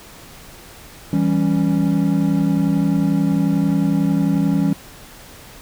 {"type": "chord", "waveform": "triangle", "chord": "C# diminished", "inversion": "first", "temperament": "equal", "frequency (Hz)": [164.81, 196, 277.2], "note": ["E3", "G3", "C#4"], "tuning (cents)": [0, 0, 0], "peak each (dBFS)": -17, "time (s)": [1.13, 4.73], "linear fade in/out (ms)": 2, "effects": ["pink hiss -41 dBFS RMS until 5.61 s"]}